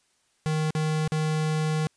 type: tone with dropouts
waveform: square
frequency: 155.56 Hz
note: D#3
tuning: in tune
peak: -24 dBFS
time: 0.46-1.87 s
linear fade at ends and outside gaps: 0 ms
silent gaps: 0.706-0.751 / 1.077-1.12 s
effects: white hiss -68 dBFS RMS until 1.96 s + resampled to 22050 Hz